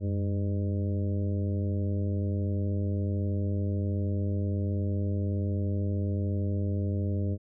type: harmonic tone with a mistuned harmonic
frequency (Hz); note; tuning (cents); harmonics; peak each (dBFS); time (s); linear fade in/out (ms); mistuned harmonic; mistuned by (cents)
101.3; G#2; -43; 1 / 2 / 3 / 4 / 5 / 6; -27 / -34 / -38 / -41 / -43 / -45; 0-7.38; 50; 1; -120
effects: none